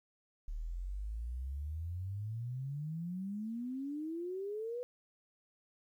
sine exponential sweep, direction up, 36.71 to 499.2 Hz, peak -37 dBFS, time 0.48-4.83 s, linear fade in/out 0 ms, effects 12-bit

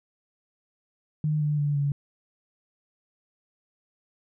sine tone with pitch steps, 152.3 / 148.91 / 145.59 / 142.35 Hz, D#3 / D3 / D3 / C#3, -37 / +24 / -15 / +46 cents, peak -22 dBFS, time 1.24-1.92 s, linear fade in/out 2 ms, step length 170 ms, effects none

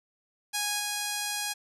5% pulse tone with level steps, 827 Hz, G#5, 8 cents flat, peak -16 / -18 dBFS, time 0.53-1.54 s, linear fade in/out 20 ms, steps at 0.79 s, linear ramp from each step 10 ms, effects resampled to 32000 Hz

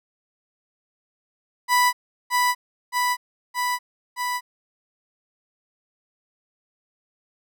30% pulse tone with echo, 987.8 Hz, B5, in tune, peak -13 dBFS, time 1.68-1.93 s, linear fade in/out 50 ms, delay 620 ms, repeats 4, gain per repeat -2 dB, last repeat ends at 4.41 s, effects none

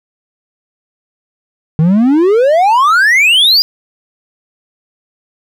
triangle exponential sweep, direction up, 151.5 to 4978 Hz, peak -4 dBFS, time 1.79-3.62 s, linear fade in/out 0 ms, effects none

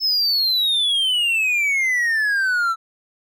triangle exponential sweep, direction down, 5274 to 1318.5 Hz, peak -15 dBFS, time 0-2.76 s, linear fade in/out 50 ms, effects none

